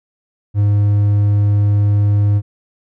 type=tone; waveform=triangle; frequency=102.6 Hz; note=G#2; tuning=21 cents flat; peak=-8 dBFS; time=0.54-2.42 s; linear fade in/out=50 ms; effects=none